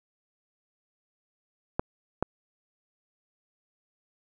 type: clicks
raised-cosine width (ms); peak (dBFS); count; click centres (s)
1; -11; 2; 1.795 / 2.226
effects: none